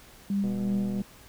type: tone with tremolo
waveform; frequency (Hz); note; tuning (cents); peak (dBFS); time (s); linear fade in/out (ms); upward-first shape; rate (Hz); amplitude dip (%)
sine; 199.1; G3; +27; -23; 0.3-1.02; 2; triangle; 2.8; 50
type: click train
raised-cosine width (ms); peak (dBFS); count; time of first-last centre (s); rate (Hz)
2; -27; 70; 0.44-1.006; 122
effects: pink hiss -52 dBFS RMS until 1.28 s